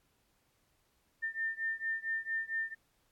sine beating tone pair, 1800 / 1804.4 Hz, A6 / A6, +39 / +43 cents, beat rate 4.4 Hz, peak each -36 / -37 dBFS, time 1.22-2.75 s, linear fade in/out 20 ms, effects pink hiss -74 dBFS RMS until 3.11 s + AAC 64 kbps

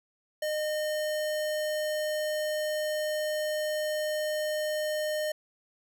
square tone, 611 Hz, D#5, 32 cents flat, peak -29 dBFS, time 0.42-5.32 s, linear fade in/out 5 ms, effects none

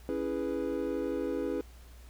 triangle chord, C# minor seventh, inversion none, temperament equal, 277.2 / 329.6 / 415.3 / 493.9 Hz, C#4 / E4 / G#4 / B4, 0 / 0 / 0 / 0 cents, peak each -34 dBFS, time 0.09-1.61 s, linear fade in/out 0 ms, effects added 60 Hz sine -49 dBFS peak until 2.09 s + pink hiss -59 dBFS RMS until 2.09 s

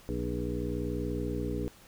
harmonic tone with a mistuned harmonic, 60.4 Hz, B1, 38 cents flat, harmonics 1 / 2 / 3 / 4 / 5 / 7 / 8, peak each -36 / -38 / -40 / -39 / -37 / -38 / -41 dBFS, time 0.09-1.68 s, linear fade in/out 0 ms, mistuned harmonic 7, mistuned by -56 cents, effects pink hiss -56 dBFS RMS until 1.87 s

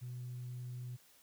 sine tone, 124 Hz, B2, 7 cents sharp, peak -40 dBFS, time 0.01-0.97 s, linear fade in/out 20 ms, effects tanh soft clip ceiling -38 dBFS + white hiss -65 dBFS RMS until 1.22 s

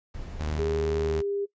brown noise, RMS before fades -37 dBFS, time 0.14-0.61 s, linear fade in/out 5 ms
sawtooth tone with vibrato, 76.8 Hz, D#2, 22 cents flat, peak -25 dBFS, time 0.39-1.22 s, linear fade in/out 20 ms, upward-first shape sine, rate 11 Hz, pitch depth 9 cents each way
sine tone with pitch glide, 407.2 to 401.6 Hz, G#4 to G4, -34 to +42 cents, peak -26 dBFS, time 0.58-1.46 s, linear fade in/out 20 ms, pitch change -24 cents, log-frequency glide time 1.01-1.14 s
effects noise-tail reverb RT60 0.1 s tail -18 dB re dry + resampled to 16000 Hz

